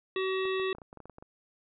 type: harmonic tone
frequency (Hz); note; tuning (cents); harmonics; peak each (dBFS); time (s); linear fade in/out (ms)
379; F#4; +42; 1 / 3 / 5 / 7 / 9 / 10; -29 / -38 / -39 / -40 / -44 / -44; 0.16-0.73; 2
type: clicks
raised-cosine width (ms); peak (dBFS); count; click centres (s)
1; -33; 12; 0.454 / 0.598 / 0.75 / 0.784 / 0.818 / 0.929 / 0.973 / 1.003 / 1.056 / 1.097 / 1.184 / 1.225
effects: none